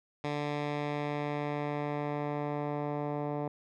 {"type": "tone with low-pass filter sweep", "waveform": "10% pulse", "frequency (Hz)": 146.83, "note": "D3", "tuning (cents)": 0, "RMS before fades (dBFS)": -34, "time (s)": [0.24, 3.48], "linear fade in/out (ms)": 2, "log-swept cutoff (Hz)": [3900, 910], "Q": 0.84, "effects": []}